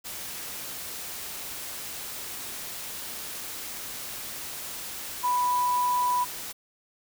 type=tone in noise; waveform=sine; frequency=987.8 Hz; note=B5; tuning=in tune; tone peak=-22 dBFS; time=5.23-6.25 s; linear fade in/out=20 ms; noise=white; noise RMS=-37 dBFS; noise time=0.04-6.53 s; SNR=+12 dB; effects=none